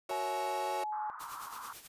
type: chord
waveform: 35% pulse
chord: F# dominant seventh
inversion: none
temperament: equal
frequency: 370 / 466.2 / 554.4 / 659.3 Hz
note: F#4 / A#4 / C#5 / E5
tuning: 0 / 0 / 0 / 0 cents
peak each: -40 / -44 / -38 / -41 dBFS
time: 0.09-0.84 s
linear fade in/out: 5 ms
type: tone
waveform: sine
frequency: 850 Hz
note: G#5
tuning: 40 cents sharp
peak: -34 dBFS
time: 0.11-1.1 s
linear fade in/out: 0 ms
type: band-pass noise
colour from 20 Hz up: white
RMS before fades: -45 dBFS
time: 0.92-1.73 s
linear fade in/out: 5 ms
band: 950 to 1300 Hz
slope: 48 dB/octave
type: noise with tremolo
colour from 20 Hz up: white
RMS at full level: -47 dBFS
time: 1.19-1.88 s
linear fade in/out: 20 ms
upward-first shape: sine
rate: 9.1 Hz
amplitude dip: 65%
effects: resampled to 32000 Hz